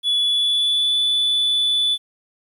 triangle tone with pitch glide, 3419 to 3475 Hz, G#7 to A7, +50 to -22 cents, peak -14 dBFS, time 0.03-1.98 s, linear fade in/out 50 ms, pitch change +28 cents, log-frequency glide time 0.24-0.98 s, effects tanh soft clip ceiling -10 dBFS + 9-bit

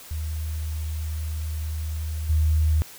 sine tone with level steps, 77.78 Hz, D#2, in tune, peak -26 / -17 dBFS, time 0.11-2.82 s, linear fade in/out 0 ms, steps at 2.29 s, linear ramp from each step 10 ms, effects white hiss -44 dBFS RMS until 2.98 s

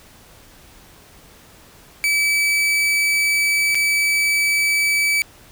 40% pulse tone with dropouts, 2299 Hz, D7, 37 cents flat, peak -15 dBFS, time 2.04-5.22 s, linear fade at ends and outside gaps 0 ms, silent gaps 3.747-3.753 s, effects pink hiss -47 dBFS RMS until 5.51 s

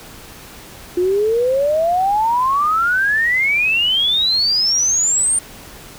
sine exponential sweep, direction up, 349.2 to 9010 Hz, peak -13 dBFS, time 0.97-5.39 s, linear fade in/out 5 ms, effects pink hiss -38 dBFS RMS until 5.98 s

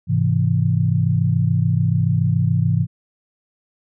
sine chord, Ab augmented, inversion none, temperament equal, 103.83 / 130.81 / 164.81 Hz, Ab2 / C3 / E3, 0 / 0 / 0 cents, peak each -19 dBFS, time 0.07-2.87 s, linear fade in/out 50 ms, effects none

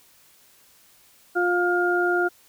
harmonic tone, 353.5 Hz, F4, 21 cents sharp, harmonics 1 / 2 / 4, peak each -22 / -26 / -23 dBFS, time 1.35-2.29 s, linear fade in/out 20 ms, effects white hiss -56 dBFS RMS until 2.48 s

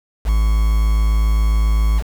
triangle tone with quantisation, 53.7 Hz, A1, 41 cents flat, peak -10 dBFS, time 0.24-2.03 s, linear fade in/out 50 ms, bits 5, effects none

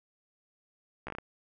slowing click train, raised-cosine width 0.5 ms, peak -23 dBFS, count 6, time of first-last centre 1.07-1.185 s, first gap 14 ms, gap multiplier 1.25, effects none

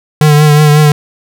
square tone with vibrato, 150 Hz, D3, 37 cents sharp, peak -4 dBFS, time 0.21-0.92 s, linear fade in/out 2 ms, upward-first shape triangle, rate 5.5 Hz, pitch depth 39 cents each way, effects none

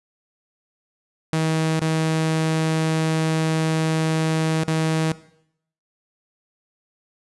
sawtooth tone with dropouts, 159.4 Hz, D#3, 42 cents sharp, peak -15 dBFS, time 1.33-5.12 s, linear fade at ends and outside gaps 0 ms, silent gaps 1.793-1.817 / 4.634-4.679 s, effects noise-tail reverb RT60 0.7 s tail -17 dB re dry + resampled to 24000 Hz

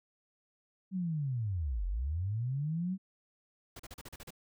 sine linear two-way sweep, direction down then up, 194.4 to 42 to 194.4 Hz, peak -31 dBFS, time 0.91-2.98 s, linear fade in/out 50 ms, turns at 1.86 s
pink noise bursts, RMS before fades -47 dBFS, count 8, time 3.76-4.306 s, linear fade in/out 5 ms, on 35 ms, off 38 ms
effects none

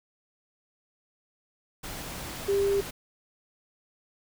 sine tone in noise, 398 Hz, G4, 26 cents sharp, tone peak -22 dBFS, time 2.48-2.81 s, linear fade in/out 10 ms, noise pink, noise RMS -38 dBFS, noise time 1.83-2.91 s, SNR +13 dB, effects none

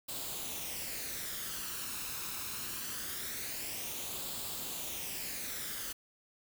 white noise with flanger, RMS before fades -40 dBFS, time 0.08-5.93 s, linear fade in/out 10 ms, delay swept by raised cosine 0.25 to 0.77 ms, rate 0.23 Hz, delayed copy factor +0.5, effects none

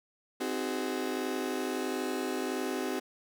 35% pulse chord, Ab dominant seventh, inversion first, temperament just, 259.6 / 311.5 / 373.8 / 415.3 Hz, C4 / Eb4 / Gb4 / Ab4, -13 / +2 / +18 / 0 cents, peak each -34 / -37 / -34 / -37 dBFS, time 0.4-3 s, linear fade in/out 10 ms, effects none

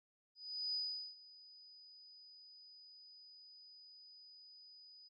sine tone with ADSR envelope, 4971 Hz, D#8, 2 cents flat, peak -36 dBFS, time 0.35-5.09 s, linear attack 390 ms, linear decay 410 ms, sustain -21 dB, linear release 20 ms, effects none

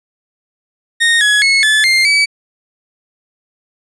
30% pulse tone with pitch steps, 1852 / 1683 / 2186 / 1732 / 2107 / 2287 Hz, A#6 / G#6 / C#7 / A6 / C7 / D7, -12 / +23 / -25 / -28 / +12 / -47 cents, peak -6 dBFS, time 1-2.26 s, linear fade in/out 20 ms, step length 210 ms, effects resampled to 22050 Hz

